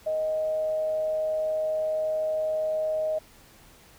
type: tone with amplitude modulation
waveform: sine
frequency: 625 Hz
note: D#5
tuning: 8 cents sharp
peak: -23 dBFS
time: 0.06-3.19 s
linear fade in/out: 10 ms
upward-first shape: sine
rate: 168 Hz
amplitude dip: 25%
effects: pink hiss -54 dBFS RMS until 3.98 s